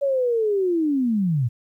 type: linear sweep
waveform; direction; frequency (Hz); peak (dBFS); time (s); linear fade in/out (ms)
sine; down; 568 to 110; -18; 0.01-1.49; 20
effects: 10-bit